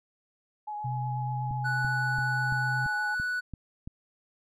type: tone with vibrato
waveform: sine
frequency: 840 Hz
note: G#5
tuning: 19 cents sharp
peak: -33 dBFS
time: 0.67-3.15 s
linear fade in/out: 10 ms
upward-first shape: sine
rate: 8.2 Hz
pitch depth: 19 cents each way
type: tone with pitch glide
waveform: sine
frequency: 127.7 to 128.81 Hz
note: C3 to C3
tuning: -42 to -27 cents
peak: -30 dBFS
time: 0.84-2.87 s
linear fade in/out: 10 ms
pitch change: +15 cents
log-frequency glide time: 1.1-1.51 s
type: click train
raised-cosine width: 5 ms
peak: -26 dBFS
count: 8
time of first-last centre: 1.51-3.875 s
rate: 2.96 Hz
type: tone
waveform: triangle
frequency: 1480 Hz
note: F#6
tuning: in tune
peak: -26 dBFS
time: 1.64-3.41 s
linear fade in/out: 20 ms
effects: none